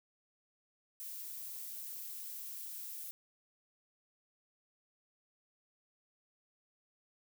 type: noise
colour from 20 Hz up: violet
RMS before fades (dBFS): -45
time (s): 1-3.11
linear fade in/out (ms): 0
effects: none